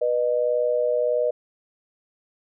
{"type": "tone pair together", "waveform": "sine", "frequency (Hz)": [489.5, 611], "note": ["B4", "D#5"], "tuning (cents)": [-15, -32], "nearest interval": "major third", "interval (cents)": 383, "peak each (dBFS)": -22, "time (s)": [0.01, 1.31], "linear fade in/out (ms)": 10, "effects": []}